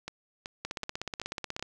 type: two click trains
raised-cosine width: 0.2 ms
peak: -17 / -20 dBFS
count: 17 / 5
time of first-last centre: 0.65-1.626 / 0.08-1.595 s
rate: 16.4 / 2.64 Hz
effects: none